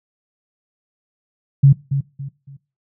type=tone with echo; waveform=sine; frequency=138.59 Hz; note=C#3; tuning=in tune; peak=-5 dBFS; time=1.63-1.73 s; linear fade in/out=10 ms; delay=280 ms; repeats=3; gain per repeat=-10 dB; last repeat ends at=2.57 s; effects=noise-tail reverb RT60 0.3 s tail -20 dB re dry